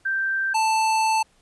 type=tone pair in turn; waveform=sine / square; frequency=1568 / 882 Hz; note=G6 / A5; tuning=0 / +4 cents; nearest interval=minor seventh; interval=996 cents; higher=first; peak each=-21 / -19 dBFS; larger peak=second; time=0.05-0.54 / 0.54-1.23 s; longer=second; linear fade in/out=10 ms; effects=pink hiss -61 dBFS RMS until 1.41 s + resampled to 24000 Hz